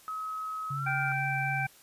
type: tone with pitch glide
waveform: sine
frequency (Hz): 1278 to 1409.9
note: D#6 to F6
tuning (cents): +46 to +16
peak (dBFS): -33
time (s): 0.08-1.12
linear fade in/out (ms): 0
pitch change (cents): +170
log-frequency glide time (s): 0.71-0.9
type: tone with vibrato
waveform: sine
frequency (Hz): 137.8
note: C#3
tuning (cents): -10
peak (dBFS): -33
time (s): 0.7-1.67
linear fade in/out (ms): 10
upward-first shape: sine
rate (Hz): 4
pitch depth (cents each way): 13
type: harmonic tone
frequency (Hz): 779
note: G5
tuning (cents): -11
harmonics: 1 / 2 / 3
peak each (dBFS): -33 / -33 / -33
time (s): 0.86-1.67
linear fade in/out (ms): 10
effects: white hiss -57 dBFS RMS until 1.82 s + resampled to 32000 Hz